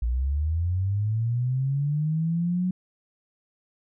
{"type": "linear sweep", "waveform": "sine", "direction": "up", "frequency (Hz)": [56.4, 185], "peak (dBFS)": -22, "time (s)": [0.02, 2.71], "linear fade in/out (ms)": 5, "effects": []}